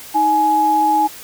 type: tone pair together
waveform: sine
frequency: 314.6 / 840 Hz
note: D#4 / G#5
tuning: +19 / +19 cents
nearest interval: octave + perfect fourth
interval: 1700 cents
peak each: -21 / -12 dBFS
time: 0.14-1.08 s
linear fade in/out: 20 ms
effects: white hiss -36 dBFS RMS until 1.23 s